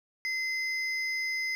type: tone pair together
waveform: triangle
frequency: 2059 / 5029 Hz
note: C7 / D#8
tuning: -28 / +18 cents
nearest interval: octave + minor third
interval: 1546 cents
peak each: -28 / -37 dBFS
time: 0.25-1.55 s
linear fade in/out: 0 ms
effects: none